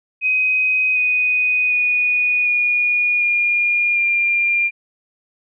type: tone with pitch steps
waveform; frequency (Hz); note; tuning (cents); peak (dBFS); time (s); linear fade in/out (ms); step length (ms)
sine; 2516 / 2491 / 2467 / 2443 / 2419 / 2395; D#7 / D#7 / D#7 / D#7 / D#7 / D7; +19 / +1 / -15 / -32 / -49 / +33; -14; 0.21-4.71; 50; 750
effects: none